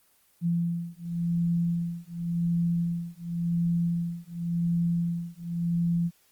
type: beating tone pair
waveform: sine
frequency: 170 / 170.91 Hz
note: F3 / F3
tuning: -46 / -37 cents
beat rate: 0.91 Hz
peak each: -28 dBFS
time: 0.41-6.11 s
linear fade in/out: 50 ms
effects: white hiss -64 dBFS RMS until 6.31 s + Opus 24 kbps